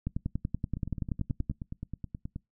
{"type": "two click trains", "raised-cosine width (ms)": 5, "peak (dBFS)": [-18, -24], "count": [16, 16], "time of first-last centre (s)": [[0.07, 1.499], [0.77, 2.361]], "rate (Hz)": [10.5, 9.43], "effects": ["noise-tail reverb RT60 0.2 s tail -25 dB re dry"]}